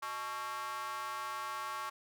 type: tone with high-pass filter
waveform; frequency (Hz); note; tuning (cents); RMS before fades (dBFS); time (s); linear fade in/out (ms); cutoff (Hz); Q
square; 123.47; B2; 0; -40; 0.02-1.9; 10; 1100; 4.1
effects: none